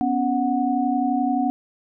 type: tone cluster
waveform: sine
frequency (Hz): 248.5 / 280.1 / 736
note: B3 / C#4 / F#5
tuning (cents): +11 / +18 / -9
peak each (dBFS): -23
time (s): 0.01-1.5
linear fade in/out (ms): 0
effects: none